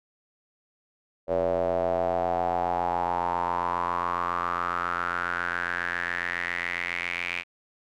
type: tone with band-pass filter sweep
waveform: square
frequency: 43.65 Hz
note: F1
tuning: in tune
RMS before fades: -28 dBFS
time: 1.27-7.44 s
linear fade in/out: 50 ms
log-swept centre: 560 to 2400 Hz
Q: 6.1
effects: none